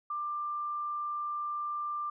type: tone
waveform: sine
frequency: 1187 Hz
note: D6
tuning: 18 cents sharp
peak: -32 dBFS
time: 0.1-2.1 s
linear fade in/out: 5 ms
effects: none